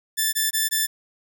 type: tone bursts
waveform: 5% pulse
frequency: 1760 Hz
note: A6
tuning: in tune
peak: -9 dBFS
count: 4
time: 0.17-0.87 s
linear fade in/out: 20 ms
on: 160 ms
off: 20 ms
effects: none